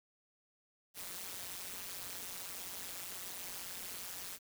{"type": "noise with amplitude modulation", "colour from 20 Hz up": "white", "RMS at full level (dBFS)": -41, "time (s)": [0.94, 4.39], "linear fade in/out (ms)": 50, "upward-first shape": "sine", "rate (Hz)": 182, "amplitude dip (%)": 95, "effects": []}